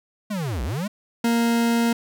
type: linear two-way sweep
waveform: square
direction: down then up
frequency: 220 to 53.4 to 220 Hz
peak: -25 dBFS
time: 0.3-0.88 s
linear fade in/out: 10 ms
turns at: 0.63 s
type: tone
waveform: 40% pulse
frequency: 233.1 Hz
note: A#3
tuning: in tune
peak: -17 dBFS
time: 1.24-1.93 s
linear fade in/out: 5 ms
effects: none